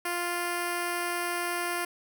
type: tone with notch filter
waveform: 5% pulse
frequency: 349.2 Hz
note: F4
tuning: in tune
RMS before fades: -31 dBFS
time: 0.05-1.85 s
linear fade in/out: 5 ms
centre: 3700 Hz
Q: 1
effects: none